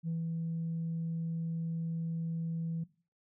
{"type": "tone with ADSR envelope", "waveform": "sine", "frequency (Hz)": 164.81, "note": "E3", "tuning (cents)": 0, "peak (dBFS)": -30, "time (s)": [0.03, 2.84], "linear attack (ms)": 48, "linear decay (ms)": 140, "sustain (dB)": -2, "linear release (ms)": 8, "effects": ["noise-tail reverb RT60 0.4 s tail -19 dB re dry", "tanh soft clip ceiling -29 dBFS"]}